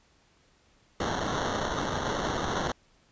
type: noise with sample-and-hold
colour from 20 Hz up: violet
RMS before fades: -30 dBFS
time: 1-2.72 s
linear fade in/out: 5 ms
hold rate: 2450 Hz
effects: pink hiss -64 dBFS RMS until 3.11 s + resampled to 16000 Hz